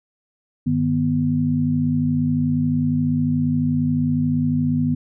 sine tone cluster, 100.3 / 154.7 / 245.9 Hz, G2 / D#3 / B3, +40 / -10 / -7 cents, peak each -27 / -21 / -19 dBFS, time 0.66-4.95 s, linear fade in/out 10 ms, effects none

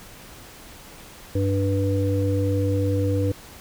harmonic tone, 98 Hz, G2, in tune, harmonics 1 / 3 / 5, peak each -21 / -26 / -26 dBFS, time 1.35-3.32 s, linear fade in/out 5 ms, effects pink hiss -44 dBFS RMS until 3.6 s

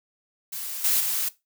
blue noise with level steps, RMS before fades -33 / -22 / -26 dBFS, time 0.52-1.29 s, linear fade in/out 10 ms, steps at 0.84 / 1 s, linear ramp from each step 5 ms, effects noise-tail reverb RT60 0.2 s tail -17 dB re dry

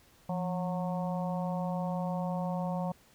harmonic tone with a mistuned harmonic, 182.6 Hz, F#3, 23 cents flat, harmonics 1 / 3 / 4 / 5 / 6, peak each -32 / -38 / -39 / -41 / -47 dBFS, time 0.29-2.92 s, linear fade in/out 5 ms, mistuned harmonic 1, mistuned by -92 cents, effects pink hiss -62 dBFS RMS until 3.14 s

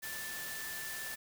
sine tone in noise, 1760 Hz, A6, in tune, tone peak -43 dBFS, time 0.02-1.16 s, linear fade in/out 20 ms, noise white, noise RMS -43 dBFS, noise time 0.02-1.16 s, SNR -3 dB, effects none

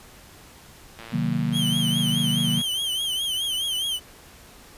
click train, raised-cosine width 0.3 ms, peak -24 dBFS, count 186, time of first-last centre 0.99-2.613 s, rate 114 Hz
sine chord, C half-diminished seventh, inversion none, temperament equal, 130.81 / 155.56 / 185 / 233.1 Hz, C3 / Eb3 / Gb3 / Bb3, 0 / 0 / 0 / 0 cents, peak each -29 / -26 / -28 / -26 dBFS, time 1.12-2.62 s, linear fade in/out 20 ms
45% pulse tone with vibrato, 3136 Hz, G7, in tune, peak -24 dBFS, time 1.52-4 s, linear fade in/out 50 ms, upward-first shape triangle, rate 4.8 Hz, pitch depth 110 cents each way
effects pink hiss -48 dBFS RMS until 4.77 s + resampled to 32000 Hz

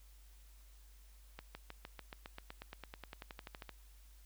accelerating click train, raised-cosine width 0.3 ms, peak -30 dBFS, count 22, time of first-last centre 1.39-3.693 s, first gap 160 ms, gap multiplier 0.96, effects added 50 Hz sine -57 dBFS peak until 4.25 s + white hiss -68 dBFS RMS until 4.25 s

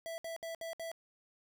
square tone bursts, 660 Hz, E5, 2 cents sharp, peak -40 dBFS, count 5, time 0.06-0.916 s, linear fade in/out 0 ms, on 120 ms, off 64 ms, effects none

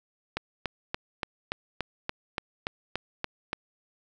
click train, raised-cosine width 0.3 ms, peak -13 dBFS, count 12, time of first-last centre 0.37-3.531 s, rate 3.48 Hz, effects none

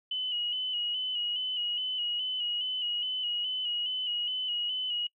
sine tone with vibrato, 2960 Hz, F#7, in tune, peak -29 dBFS, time 0.11-5.07 s, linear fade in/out 5 ms, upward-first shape square, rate 2.4 Hz, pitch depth 36 cents each way, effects noise-tail reverb RT60 0.1 s tail -24 dB re dry

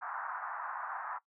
pink band-pass noise, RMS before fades -40 dBFS, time 0.01-1.19 s, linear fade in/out 20 ms, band 790 to 1600 Hz, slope 48 dB/octave, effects noise-tail reverb RT60 0.1 s tail -18 dB re dry

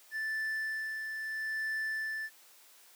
triangle tone with tremolo, 1759 Hz, A6, 1 cent flat, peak -30 dBFS, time 0.11-2.3 s, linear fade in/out 50 ms, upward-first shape sine, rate 0.76 Hz, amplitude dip 40%, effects white hiss -59 dBFS RMS until 2.95 s + high-pass 400 Hz 12 dB/octave

